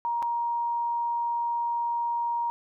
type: tone with dropouts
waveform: sine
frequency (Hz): 942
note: A#5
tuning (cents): +18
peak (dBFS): -25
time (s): 0.05-2.5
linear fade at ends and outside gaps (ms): 0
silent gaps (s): 0.223-0.227
effects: none